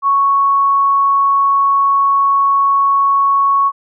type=tone; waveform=sine; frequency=1108.7 Hz; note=C#6; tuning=in tune; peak=-9 dBFS; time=0.02-3.72 s; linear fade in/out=50 ms; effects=none